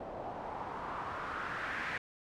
white noise with low-pass filter sweep, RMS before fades -40 dBFS, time 0-1.98 s, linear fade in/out 5 ms, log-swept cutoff 660 to 1900 Hz, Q 2.8, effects none

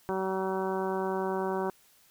harmonic tone, 189.9 Hz, F#3, 45 cents sharp, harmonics 1 / 2 / 3 / 4 / 5 / 6 / 7 / 8, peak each -36 / -31 / -38 / -37 / -36 / -42 / -46 / -44 dBFS, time 0.09-1.7 s, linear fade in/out 0 ms, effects white hiss -62 dBFS RMS until 2.1 s

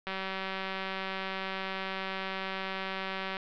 click train, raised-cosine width 0.3 ms, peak -19 dBFS, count 631, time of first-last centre 0.07-3.368 s, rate 191 Hz, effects low-pass 4000 Hz 12 dB/octave

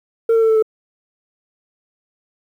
sine tone with pitch steps, 456.2 / 451.2 / 446.3 / 441.4 / 436.6 Hz, A#4 / A4 / A4 / A4 / A4, -37 / +44 / +25 / +5 / -13 cents, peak -8 dBFS, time 0.29-0.625 s, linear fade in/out 5 ms, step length 67 ms, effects tanh soft clip ceiling -10 dBFS + 8-bit

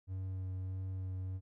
triangle tone with vibrato, 93.8 Hz, F#2, 24 cents sharp, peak -35 dBFS, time 0.07-1.41 s, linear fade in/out 50 ms, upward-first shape sine, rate 1.6 Hz, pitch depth 12 cents each way, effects none

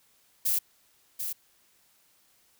violet noise with echo, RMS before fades -26 dBFS, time 0.45-0.59 s, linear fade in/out 10 ms, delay 740 ms, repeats 1, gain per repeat -7 dB, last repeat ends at 1.33 s, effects white hiss -65 dBFS RMS until 2.59 s

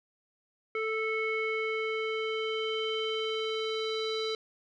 square tone with low-pass filter sweep, 440 Hz, A4, in tune, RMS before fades -32 dBFS, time 0.75-4.35 s, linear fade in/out 2 ms, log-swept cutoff 2000 to 4100 Hz, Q 5, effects none

